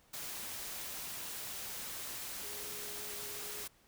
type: tone in noise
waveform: sine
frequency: 415.3 Hz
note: G#4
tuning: in tune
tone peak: -52 dBFS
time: 2.43-3.65 s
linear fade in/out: 10 ms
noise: white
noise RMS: -43 dBFS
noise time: 0.13-3.68 s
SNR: -12 dB
effects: pink hiss -67 dBFS RMS until 3.87 s